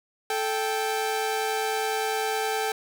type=tone pair together; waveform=sawtooth; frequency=437.4 / 785 Hz; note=A4 / G5; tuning=-10 / +2 cents; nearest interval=minor seventh; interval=1012 cents; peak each=-24 dBFS; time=0.3-2.72 s; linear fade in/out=2 ms; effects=none